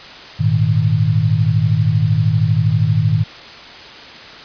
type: chord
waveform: sine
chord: Ab suspended second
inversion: none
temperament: equal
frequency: 103.83 / 116.54 / 155.56 Hz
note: Ab2 / Bb2 / Eb3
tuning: 0 / 0 / 0 cents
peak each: -16 dBFS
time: 0.39-3.24 s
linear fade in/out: 20 ms
effects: white hiss -35 dBFS RMS until 4.44 s + resampled to 11025 Hz